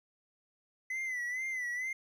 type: tone with vibrato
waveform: triangle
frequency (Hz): 2014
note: B6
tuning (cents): +33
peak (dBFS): -32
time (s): 0.9-1.93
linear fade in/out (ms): 5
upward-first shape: sine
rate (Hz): 2.2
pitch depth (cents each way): 78
effects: none